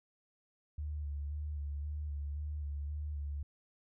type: tone with vibrato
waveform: sine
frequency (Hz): 73.42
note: D2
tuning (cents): 0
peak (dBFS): -36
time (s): 0.78-3.43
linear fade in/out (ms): 5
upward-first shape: square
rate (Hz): 1.9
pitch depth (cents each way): 31
effects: none